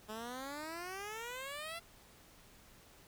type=exponential sweep; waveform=10% pulse; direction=up; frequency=211 to 689 Hz; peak=-34 dBFS; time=0.08-1.8 s; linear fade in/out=20 ms; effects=pink hiss -61 dBFS RMS until 3.07 s